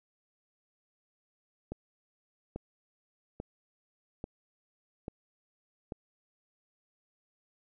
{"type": "click train", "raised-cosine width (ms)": 2, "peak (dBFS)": -24, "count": 6, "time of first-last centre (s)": [1.72, 5.922], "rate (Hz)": 1.19, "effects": []}